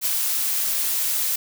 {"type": "noise with ADSR envelope", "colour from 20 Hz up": "blue", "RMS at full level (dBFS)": -21, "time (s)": [0.01, 1.36], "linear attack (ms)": 47, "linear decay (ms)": 26, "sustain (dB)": -2, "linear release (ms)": 5, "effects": []}